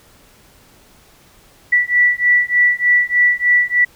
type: beating tone pair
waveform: sine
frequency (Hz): 1957 / 1960.3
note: B6 / B6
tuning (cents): -16 / -13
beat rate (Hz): 3.3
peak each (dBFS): -14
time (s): 1.72-3.85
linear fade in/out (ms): 10
effects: pink hiss -49 dBFS RMS until 3.95 s